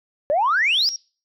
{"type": "exponential sweep", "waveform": "sine", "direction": "up", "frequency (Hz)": [554.4, 5274], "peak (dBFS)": -15, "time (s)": [0.3, 0.89], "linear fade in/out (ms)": 0}
{"type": "tone with exponential growth", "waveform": "sine", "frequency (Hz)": 5600, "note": "F8", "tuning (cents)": 4, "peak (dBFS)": -24, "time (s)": [0.4, 0.96], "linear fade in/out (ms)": 1, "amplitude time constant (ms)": 120}
{"effects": ["noise-tail reverb RT60 0.4 s tail -26 dB re dry", "tanh soft clip ceiling -11 dBFS"]}